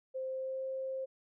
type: tone with pitch glide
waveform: sine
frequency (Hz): 523 to 528.5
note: C5 to C5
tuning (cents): -1 to +17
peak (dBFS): -35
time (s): 0.14-1.06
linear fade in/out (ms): 20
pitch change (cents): +18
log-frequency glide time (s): 0.27-0.66
effects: none